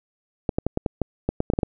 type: clicks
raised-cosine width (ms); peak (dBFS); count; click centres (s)
2; -8; 12; 0.492 / 0.585 / 0.666 / 0.774 / 0.862 / 1.017 / 1.29 / 1.404 / 1.501 / 1.536 / 1.589 / 1.632
effects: none